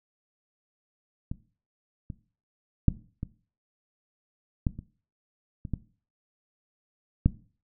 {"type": "clicks", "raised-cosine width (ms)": 5, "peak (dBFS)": [-20, -24, -6, -20, -12, -25, -24, -16, -7], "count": 9, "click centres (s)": [1.315, 2.102, 2.883, 3.231, 4.668, 4.79, 5.652, 5.737, 7.26], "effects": ["noise-tail reverb RT60 0.4 s tail -17 dB re dry"]}